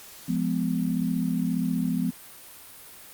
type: chord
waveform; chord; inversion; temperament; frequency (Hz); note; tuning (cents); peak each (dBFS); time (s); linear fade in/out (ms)
sine; F diminished; none; just; 174.61 / 209.5 / 251.4; F3 / Ab3 / Cb4; 0 / +15 / +31; -27 / -29 / -27; 0.28-2.11; 10
effects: white hiss -46 dBFS RMS until 3.13 s + Opus 48 kbps